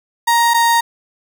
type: tone pair in turn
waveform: 35% pulse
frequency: 936 / 931.9 Hz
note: A#5 / A#5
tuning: +7 / -1 cents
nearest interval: unison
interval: 8 cents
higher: first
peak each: -9 dBFS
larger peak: neither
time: 0.27-0.54 / 0.54-0.81 s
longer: neither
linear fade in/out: 10 ms
effects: none